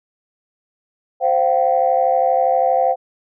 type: chord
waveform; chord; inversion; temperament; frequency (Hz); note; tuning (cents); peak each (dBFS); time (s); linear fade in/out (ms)
sine; C suspended fourth; none; equal with one note detuned; 523.3 / 698.5 / 771; C5 / F5 / G5; 0 / 0 / -29; -17; 1.2-2.96; 50
effects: tanh soft clip ceiling -4 dBFS